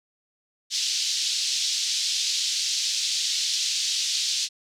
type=band-pass noise; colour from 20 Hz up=pink; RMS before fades=-26 dBFS; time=0.7-4.49 s; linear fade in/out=50 ms; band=3600 to 6300 Hz; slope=24 dB/octave; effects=none